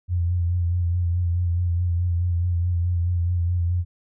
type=tone with vibrato; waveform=sine; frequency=87.31 Hz; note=F2; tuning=in tune; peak=-19 dBFS; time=0.08-3.85 s; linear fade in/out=50 ms; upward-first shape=sine; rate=4.7 Hz; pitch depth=40 cents each way; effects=none